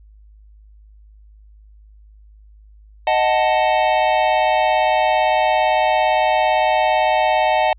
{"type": "chord", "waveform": "square", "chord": "D# diminished", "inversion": "none", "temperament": "equal", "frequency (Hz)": [622.3, 740, 880], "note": ["D#5", "F#5", "A5"], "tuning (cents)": [0, 0, 0], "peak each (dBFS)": -19, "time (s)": [3.07, 7.73], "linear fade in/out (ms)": 2, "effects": ["added 52 Hz sine -43 dBFS peak until 7.78 s", "resampled to 8000 Hz"]}